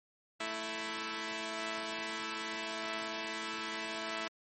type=tone pair together; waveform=5% pulse; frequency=220 / 329.6 Hz; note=A3 / E4; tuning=0 / 0 cents; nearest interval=perfect fifth; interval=700 cents; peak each=-30 / -27 dBFS; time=0.4-4.28 s; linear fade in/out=5 ms; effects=MP3 32 kbps